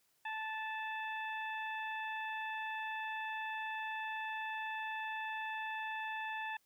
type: harmonic tone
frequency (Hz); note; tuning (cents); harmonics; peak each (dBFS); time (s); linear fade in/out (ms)
876; A5; -8; 1 / 2 / 3 / 4; -41 / -42 / -46 / -54; 0.25-6.57; 5
effects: white hiss -75 dBFS RMS until 6.65 s